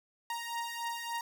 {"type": "beating tone pair", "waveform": "sawtooth", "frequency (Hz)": [932.3, 935.8], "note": ["A#5", "A#5"], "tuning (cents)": [0, 6], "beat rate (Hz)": 3.5, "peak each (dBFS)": [-36, -34], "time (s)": [0.3, 1.21], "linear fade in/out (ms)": 2, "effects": []}